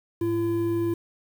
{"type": "tone pair together", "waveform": "triangle", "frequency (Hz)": [106.8, 339.1], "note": ["G#2", "E4"], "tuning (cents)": [49, 49], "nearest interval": "octave + minor sixth", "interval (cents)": 2000, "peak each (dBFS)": [-29, -21], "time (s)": [0.21, 0.94], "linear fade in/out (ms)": 5, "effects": ["8-bit"]}